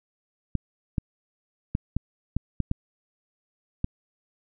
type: clicks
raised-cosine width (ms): 5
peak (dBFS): -12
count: 8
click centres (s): 0.553 / 0.982 / 1.751 / 1.966 / 2.366 / 2.603 / 2.714 / 3.844
effects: none